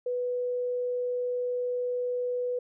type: tone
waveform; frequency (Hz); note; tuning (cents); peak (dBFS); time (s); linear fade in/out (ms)
sine; 493.6; B4; -1; -27; 0.06-2.59; 5
effects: none